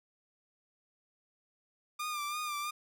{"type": "tone with vibrato", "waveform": "sawtooth", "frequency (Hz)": 1200, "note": "D6", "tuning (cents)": 37, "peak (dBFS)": -31, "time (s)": [1.99, 2.71], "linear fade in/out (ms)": 10, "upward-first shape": "sine", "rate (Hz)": 3, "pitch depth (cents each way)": 46, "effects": []}